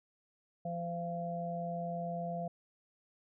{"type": "harmonic tone", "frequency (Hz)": 171.5, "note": "F3", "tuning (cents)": -31, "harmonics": [1, 3, 4], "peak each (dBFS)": [-39, -44, -38], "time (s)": [0.65, 2.48], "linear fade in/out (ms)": 5, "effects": []}